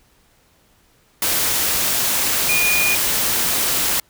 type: tone in noise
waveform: sine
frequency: 2445 Hz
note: D#7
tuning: 31 cents flat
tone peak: -17 dBFS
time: 2.49-2.95 s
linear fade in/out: 2 ms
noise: white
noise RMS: -19 dBFS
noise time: 1.22-4 s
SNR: -1 dB
effects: pink hiss -57 dBFS RMS until 4.09 s